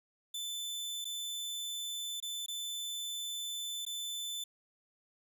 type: tone with dropouts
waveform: sawtooth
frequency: 3520 Hz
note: A7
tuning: in tune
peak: -34 dBFS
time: 0.34-4.44 s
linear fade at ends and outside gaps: 5 ms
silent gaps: 1.045-1.052 / 2.202-2.225 / 2.462-2.482 / 3.852-3.864 s
effects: none